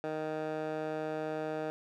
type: tone with band-pass filter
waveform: 15% pulse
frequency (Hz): 155.56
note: D#3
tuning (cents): 0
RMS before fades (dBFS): -36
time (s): 0.04-1.7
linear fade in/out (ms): 0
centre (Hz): 700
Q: 1.1
effects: none